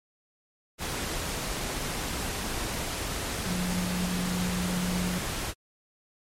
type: tone in noise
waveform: sine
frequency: 180 Hz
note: F#3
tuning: 47 cents flat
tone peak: -28 dBFS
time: 3.44-5.21 s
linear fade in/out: 50 ms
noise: pink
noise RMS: -32 dBFS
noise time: 0.78-5.54 s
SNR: +1 dB
effects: low-pass 12000 Hz 12 dB/octave + MP3 64 kbps